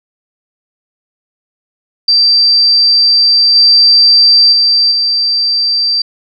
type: tone with level steps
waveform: sine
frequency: 4687 Hz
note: D8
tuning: 4 cents flat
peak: -5 / -3 / -6 / -9 dBFS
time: 2.08-6.02 s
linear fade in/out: 5 ms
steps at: 3.55 / 4.52 / 4.91 s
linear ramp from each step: 10 ms
effects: none